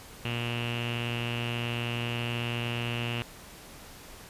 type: tone with low-pass filter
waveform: sawtooth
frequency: 118.7 Hz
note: A#2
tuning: 32 cents sharp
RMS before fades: -32 dBFS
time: 0.25-3.22 s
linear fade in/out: 0 ms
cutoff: 2800 Hz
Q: 9.5
effects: pink hiss -48 dBFS RMS until 4.29 s + resampled to 32000 Hz